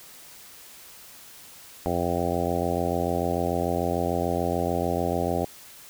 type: harmonic tone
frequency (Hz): 86.8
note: F2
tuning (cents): -10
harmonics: 1 / 2 / 3 / 4 / 5 / 6 / 7 / 8 / 9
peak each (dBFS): -32 / -32 / -32 / -32 / -32 / -32 / -32 / -32 / -32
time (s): 1.86-5.45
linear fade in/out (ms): 0
effects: white hiss -47 dBFS RMS until 5.89 s